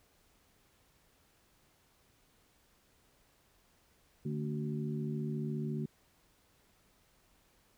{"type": "harmonic tone with a mistuned harmonic", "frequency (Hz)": 74.3, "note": "D2", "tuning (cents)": 21, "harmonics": [2, 3, 4, 5], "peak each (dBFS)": [-36, -38, -48, -43], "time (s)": [4.25, 5.86], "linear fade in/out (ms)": 5, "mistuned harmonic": 4, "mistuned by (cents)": -90, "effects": ["pink hiss -69 dBFS RMS until 7.77 s"]}